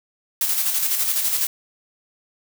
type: noise with tremolo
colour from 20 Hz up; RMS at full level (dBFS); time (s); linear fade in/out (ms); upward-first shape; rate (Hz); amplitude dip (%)
blue; -20; 0.41-1.47; 2; square; 12; 40
effects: none